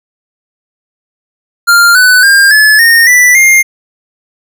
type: tone with pitch steps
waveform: square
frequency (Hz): 1396.9 / 1497.2 / 1604.6 / 1719.8 / 1843.2 / 1975.5 / 2117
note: F6 / F#6 / G6 / A6 / A#6 / B6 / C7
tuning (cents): 0 / +20 / +40 / -40 / -20 / 0 / +20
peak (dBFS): -3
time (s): 1.67-3.63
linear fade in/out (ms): 20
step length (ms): 280
effects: none